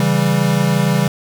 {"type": "chord", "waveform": "square", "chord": "C# diminished", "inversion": "none", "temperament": "equal", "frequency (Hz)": [138.59, 164.81, 196], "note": ["C#3", "E3", "G3"], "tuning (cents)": [0, 0, 0], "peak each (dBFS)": -18, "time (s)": [0, 1.08], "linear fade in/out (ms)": 2, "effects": []}